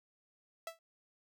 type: tone with exponential decay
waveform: sawtooth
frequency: 659.3 Hz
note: E5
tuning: in tune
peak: -33 dBFS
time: 0.67-0.79 s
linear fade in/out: 2 ms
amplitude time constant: 25 ms
effects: none